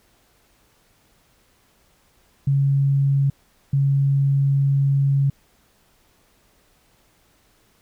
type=tone bursts at uneven times; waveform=sine; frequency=138.59 Hz; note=C#3; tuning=in tune; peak=-15 dBFS; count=2; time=2.47-3.3 / 3.73-5.3 s; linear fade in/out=5 ms; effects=pink hiss -60 dBFS RMS until 7.81 s